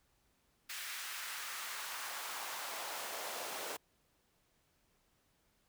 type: noise with high-pass filter sweep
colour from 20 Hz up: pink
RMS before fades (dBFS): -43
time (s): 0.69-3.77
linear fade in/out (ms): 10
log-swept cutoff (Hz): 1900 to 500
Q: 1.3
effects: pink hiss -75 dBFS RMS until 5.68 s